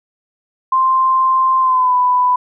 sine tone with pitch glide, 1046.5 to 995.2 Hz, C6 to B5, 0 to +13 cents, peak -10 dBFS, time 0.72-2.36 s, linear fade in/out 5 ms, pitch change -87 cents, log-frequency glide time 1.6-1.95 s, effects none

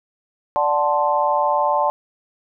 sine chord, D dominant seventh, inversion none, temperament equal, 587.3 / 740 / 880 / 1046.5 Hz, D5 / F#5 / A5 / C6, 0 / 0 / 0 / 0 cents, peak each -21 / -24 / -19 / -22 dBFS, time 0.56-1.9 s, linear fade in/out 0 ms, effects none

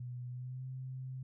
sine tone with pitch glide, 123.6 to 129.97 Hz, B2 to C3, +2 to -11 cents, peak -40 dBFS, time 0-1.23 s, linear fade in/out 5 ms, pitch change +87 cents, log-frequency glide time 0.29-0.65 s, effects none

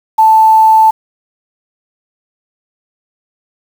sine tone with quantisation, 880 Hz, A5, in tune, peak -3 dBFS, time 0.18-0.91 s, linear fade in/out 10 ms, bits 5, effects none

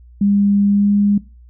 sine tone with pitch glide, 201.7 to 203.7 Hz, G3 to G#3, +50 to -33 cents, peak -11 dBFS, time 0.21-1.18 s, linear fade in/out 5 ms, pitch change +17 cents, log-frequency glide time 0.65-0.92 s, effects noise-tail reverb RT60 0.3 s tail -20 dB re dry + added 60 Hz sine -40 dBFS peak until 1.49 s

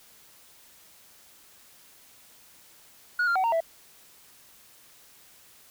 sine tone with pitch steps, 1450 / 1391 / 754 / 922 / 659 Hz, F#6 / F6 / F#5 / A#5 / E5, -35 / -7 / +32 / -19 / -1 cents, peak -19 dBFS, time 3.19-3.605 s, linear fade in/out 5 ms, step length 83 ms, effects tanh soft clip ceiling -21 dBFS + white hiss -55 dBFS RMS until 5.7 s

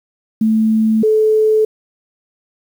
sine tone pair in turn, 220 / 433.7 Hz, A3 / A4, 0 / -25 cents, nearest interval octave, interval 1175 cents, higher second, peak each -10 / -9 dBFS, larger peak second, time 0.41-1.03 / 1.03-1.65 s, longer neither, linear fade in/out 5 ms, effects 7-bit

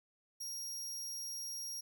sawtooth tone, 5620 Hz, F8, 10 cents sharp, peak -38 dBFS, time 0.4-1.81 s, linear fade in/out 10 ms, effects none

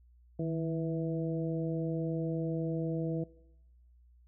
harmonic tone with a mistuned harmonic, 163.7 Hz, E3, 12 cents flat, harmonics 1 / 2 / 3 / 4, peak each -33 / -36 / -39 / -43 dBFS, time 0.39-3.24 s, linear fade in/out 5 ms, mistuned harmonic 1, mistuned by -49 cents, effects noise-tail reverb RT60 1.0 s tail -22 dB re dry + added 60 Hz sine -58 dBFS peak until 4.27 s

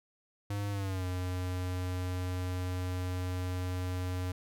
square tone with pitch glide, 101.6 to 91.04 Hz, G#2 to F#2, -38 to -28 cents, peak -33 dBFS, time 0.5-4.32 s, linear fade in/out 5 ms, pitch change -190 cents, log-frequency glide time 0.71-1.05 s, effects none

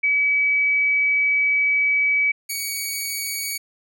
sine / 10% pulse tone pair in turn, 2283 / 2253 Hz, D7 / C#7, -50 / +28 cents, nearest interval unison, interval 22 cents, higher first, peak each -16 dBFS, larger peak neither, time 0.03-2.32 / 2.49-3.58 s, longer first, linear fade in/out 10 ms, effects none

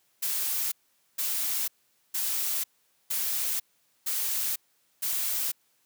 blue noise bursts, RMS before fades -29 dBFS, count 6, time 0.22-5.52 s, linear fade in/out 10 ms, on 500 ms, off 460 ms, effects white hiss -69 dBFS RMS until 5.85 s + high-pass 100 Hz 12 dB/octave

